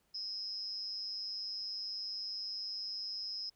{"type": "tone with amplitude modulation", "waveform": "sine", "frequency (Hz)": 5140, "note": "E8", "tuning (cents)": -45, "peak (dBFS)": -34, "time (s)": [0.14, 3.5], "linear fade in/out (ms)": 10, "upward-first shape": "sine", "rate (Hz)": 200, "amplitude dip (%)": 90, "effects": ["pink hiss -75 dBFS RMS until 3.55 s"]}